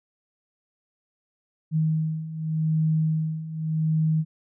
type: beating tone pair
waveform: sine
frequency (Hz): 157.2 / 158.05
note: D#3 / D#3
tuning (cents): +18 / +27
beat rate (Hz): 0.85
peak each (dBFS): -27 / -23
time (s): 1.71-4.25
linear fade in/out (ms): 50
effects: none